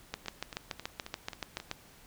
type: two click trains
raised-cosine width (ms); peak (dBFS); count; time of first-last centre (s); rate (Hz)
0.2; -17 / -24; 12 / 6; 0.14-1.714 / 0.26-1.6; 6.99 / 3.73
effects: pink hiss -57 dBFS RMS until 2.06 s